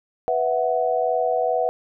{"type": "chord", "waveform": "sine", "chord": "B suspended fourth", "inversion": "none", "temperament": "just", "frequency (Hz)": [493.9, 658.5, 740.8], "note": ["B4", "E5", "F#5"], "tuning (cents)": [0, -2, 2], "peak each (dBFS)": -23, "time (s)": [0.28, 1.69], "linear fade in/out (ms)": 0, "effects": []}